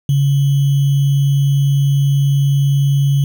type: tone with sample-and-hold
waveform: sine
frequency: 139.7 Hz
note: C#3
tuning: 14 cents sharp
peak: -10 dBFS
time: 0.09-3.24 s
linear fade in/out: 2 ms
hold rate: 3150 Hz
effects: none